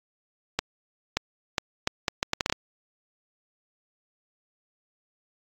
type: accelerating click train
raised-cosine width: 0.2 ms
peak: -6 dBFS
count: 11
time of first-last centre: 0.59-2.525 s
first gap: 580 ms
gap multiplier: 0.71
effects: AAC 64 kbps